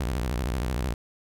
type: tone with vibrato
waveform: sawtooth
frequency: 61.74 Hz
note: B1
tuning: in tune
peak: -22 dBFS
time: 0-0.94 s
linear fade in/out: 5 ms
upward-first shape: square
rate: 13 Hz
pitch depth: 210 cents each way
effects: none